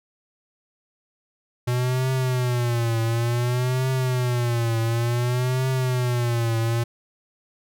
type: tone with vibrato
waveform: square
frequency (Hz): 122.1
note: B2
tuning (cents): -19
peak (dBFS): -21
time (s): 1.67-6.84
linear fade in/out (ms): 10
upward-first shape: triangle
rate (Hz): 0.56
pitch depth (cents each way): 130
effects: none